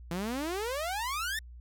sawtooth exponential sweep, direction up, 164.6 to 1841 Hz, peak -28 dBFS, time 0.11-1.39 s, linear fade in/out 2 ms, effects added 60 Hz sine -45 dBFS peak until 1.6 s

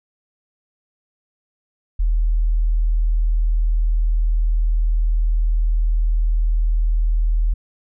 sine tone, 40 Hz, D#1, 49 cents sharp, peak -14 dBFS, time 1.99-7.54 s, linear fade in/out 10 ms, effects none

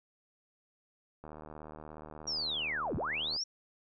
click train, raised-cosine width 1 ms, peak -33 dBFS, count 164, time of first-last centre 1.24-3.362 s, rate 76.8 Hz
sine linear two-way sweep, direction down then up, 5720 to 44.24 to 5720 Hz, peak -32 dBFS, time 2.27-3.44 s, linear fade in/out 10 ms, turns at 2.96 s
effects none

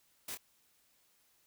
white noise with echo, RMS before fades -42 dBFS, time 0.28-0.35 s, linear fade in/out 5 ms, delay 25 ms, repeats 1, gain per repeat -6 dB, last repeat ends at 0.375 s, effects white hiss -71 dBFS RMS until 1.46 s

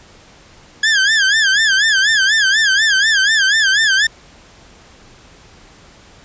sawtooth tone with vibrato, 1661.2 Hz, G#6, in tune, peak -7 dBFS, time 0.83-4.07 s, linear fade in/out 5 ms, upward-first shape sine, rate 4.1 Hz, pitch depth 140 cents each way, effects pink hiss -44 dBFS RMS until 6.24 s + resampled to 16000 Hz

